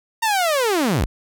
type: linear sweep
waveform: sawtooth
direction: down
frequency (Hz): 928 to 32.7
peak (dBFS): -13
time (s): 0.22-1.06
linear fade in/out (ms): 10
effects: none

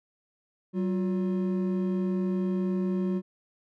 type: tone pair together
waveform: triangle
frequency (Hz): 189.1 / 357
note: F#3 / F4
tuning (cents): +38 / +38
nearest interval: major seventh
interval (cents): 1100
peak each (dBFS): -24 / -30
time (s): 0.73-3.22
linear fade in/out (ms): 50
effects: none

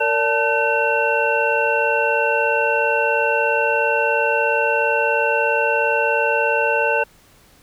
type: tone cluster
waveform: sine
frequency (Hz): 460 / 577 / 882 / 1521 / 2717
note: A#4 / D5 / A5 / F#6 / F7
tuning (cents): -23 / -31 / +4 / +47 / -48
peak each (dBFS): -22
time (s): 0-7.04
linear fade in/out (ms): 10
effects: pink hiss -52 dBFS RMS until 7.62 s

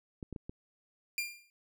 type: clicks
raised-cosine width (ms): 3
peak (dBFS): -28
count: 4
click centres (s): 0.228 / 0.327 / 0.362 / 0.495
type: tone with exponential decay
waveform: sawtooth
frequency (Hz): 2395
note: D7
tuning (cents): +33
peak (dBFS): -26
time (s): 1.18-1.5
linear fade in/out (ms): 1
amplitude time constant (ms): 69
effects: none

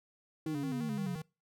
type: tone with vibrato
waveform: square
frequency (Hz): 148.3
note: D3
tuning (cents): +17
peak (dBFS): -39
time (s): 0.46-1.22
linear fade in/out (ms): 5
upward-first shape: square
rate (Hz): 5.8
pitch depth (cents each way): 98
type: exponential sweep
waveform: sine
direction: down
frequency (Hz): 322.3 to 174.61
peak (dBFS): -34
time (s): 0.46-1.16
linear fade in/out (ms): 2
effects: noise-tail reverb RT60 0.3 s tail -24 dB re dry

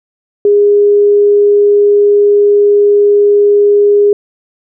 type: tone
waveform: sine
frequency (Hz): 409.9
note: G#4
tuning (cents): -23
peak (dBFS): -4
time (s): 0.45-4.13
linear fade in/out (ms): 2
effects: none

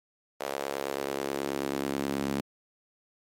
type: tone with high-pass filter sweep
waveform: sawtooth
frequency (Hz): 69.3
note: C#2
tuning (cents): 0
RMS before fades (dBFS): -32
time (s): 0.4-2.41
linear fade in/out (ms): 10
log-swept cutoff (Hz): 560 to 230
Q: 1.9
effects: MP3 64 kbps

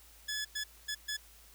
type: tone bursts at uneven times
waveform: 15% pulse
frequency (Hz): 1708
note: G#6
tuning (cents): +48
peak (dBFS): -28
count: 4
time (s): 0.28-0.45 / 0.55-0.64 / 0.88-0.95 / 1.08-1.17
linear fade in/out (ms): 10
effects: added 55 Hz sine -60 dBFS peak until 1.54 s + white hiss -59 dBFS RMS until 1.54 s

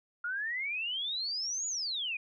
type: exponential two-way sweep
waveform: sine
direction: up then down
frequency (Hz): 1395 to 6960 to 2393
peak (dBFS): -32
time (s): 0.24-2.17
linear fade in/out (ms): 5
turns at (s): 1.67
effects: none

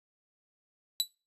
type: tone with exponential decay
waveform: sawtooth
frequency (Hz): 3951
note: B7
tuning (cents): 0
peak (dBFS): -18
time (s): 1-1.08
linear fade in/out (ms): 0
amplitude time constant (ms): 17
effects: noise-tail reverb RT60 0.3 s tail -23 dB re dry + resampled to 32000 Hz

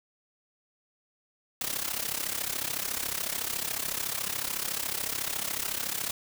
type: noise with amplitude modulation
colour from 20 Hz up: white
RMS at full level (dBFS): -29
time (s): 1.61-6.11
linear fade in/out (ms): 2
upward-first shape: sine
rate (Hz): 33.9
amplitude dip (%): 80
effects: none

